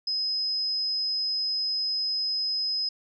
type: tone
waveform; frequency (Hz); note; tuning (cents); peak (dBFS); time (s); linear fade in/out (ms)
sine; 5070; D#8; +32; -25; 0.07-2.89; 5
effects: none